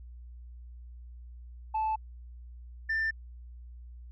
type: tone pair in turn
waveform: sine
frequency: 873 / 1784.7 Hz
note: A5 / A6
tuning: -14 / +24 cents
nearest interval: octave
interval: 1238 cents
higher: second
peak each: -25 dBFS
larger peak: neither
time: 1.74-1.96 / 2.89-3.11 s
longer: neither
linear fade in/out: 10 ms
effects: tanh soft clip ceiling -25 dBFS + added 60 Hz sine -44 dBFS peak until 4.11 s